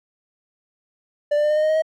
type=tone with pitch steps; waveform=triangle; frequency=587.3 / 593.8 / 600.3 / 607 / 613.7 / 620.4 / 627.3 / 634.2 Hz; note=D5 / D5 / D5 / D#5 / D#5 / D#5 / D#5 / D#5; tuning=0 / +19 / +38 / -43 / -24 / -5 / +14 / +33 cents; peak=-14 dBFS; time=1.31-1.822 s; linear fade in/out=10 ms; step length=64 ms; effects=none